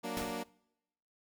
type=chord; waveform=15% pulse; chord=Gb augmented; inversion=none; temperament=equal; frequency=185 / 233.1 / 293.7 Hz; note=Gb3 / Bb3 / D4; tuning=0 / 0 / 0 cents; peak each=-37 / -33 / -35 dBFS; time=0.03-0.44 s; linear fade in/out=20 ms
type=noise with exponential decay; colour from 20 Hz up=pink; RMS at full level=-37 dBFS; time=0.17-0.5 s; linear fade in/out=1 ms; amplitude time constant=70 ms
effects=noise-tail reverb RT60 0.9 s tail -25 dB re dry